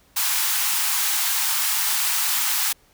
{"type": "high-pass noise", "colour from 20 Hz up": "white", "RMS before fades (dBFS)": -22, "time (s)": [0.16, 2.73], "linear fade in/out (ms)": 10, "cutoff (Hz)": 770, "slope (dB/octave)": 96, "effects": ["pink hiss -58 dBFS RMS until 2.93 s"]}